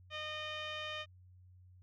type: tone with low-pass filter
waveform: 15% pulse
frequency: 612 Hz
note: D#5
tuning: 29 cents flat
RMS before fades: -42 dBFS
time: 0.1-1.06 s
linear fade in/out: 50 ms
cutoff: 3500 Hz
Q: 9.2
effects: added 91 Hz sine -57 dBFS peak until 1.82 s